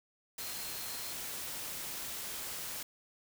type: tone in noise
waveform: sine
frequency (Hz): 4186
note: C8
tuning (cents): 0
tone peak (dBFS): -49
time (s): 0.39-1.13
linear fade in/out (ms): 5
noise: white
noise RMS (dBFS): -41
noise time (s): 0.38-2.83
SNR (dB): -11
effects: none